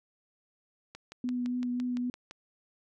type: click train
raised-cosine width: 0.2 ms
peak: -27 dBFS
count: 9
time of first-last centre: 0.95-2.311 s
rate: 5.88 Hz
type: tone with vibrato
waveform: sine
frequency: 246.9 Hz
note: B3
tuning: in tune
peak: -29 dBFS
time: 1.24-2.1 s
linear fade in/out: 2 ms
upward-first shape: triangle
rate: 3.7 Hz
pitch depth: 17 cents each way
effects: none